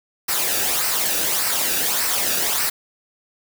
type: noise with flanger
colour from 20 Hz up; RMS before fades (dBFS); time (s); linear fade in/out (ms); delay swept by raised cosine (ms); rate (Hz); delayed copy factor
white; -21; 0.28-2.7; 10; 0.29 to 0.97; 1.7; -0.55
effects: none